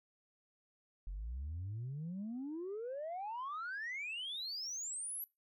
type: exponential sweep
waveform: sine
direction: up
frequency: 43.65 to 11940 Hz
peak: -38 dBFS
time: 1.07-5.24 s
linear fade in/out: 0 ms
effects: noise-tail reverb RT60 0.2 s tail -22 dB re dry + tanh soft clip ceiling -37 dBFS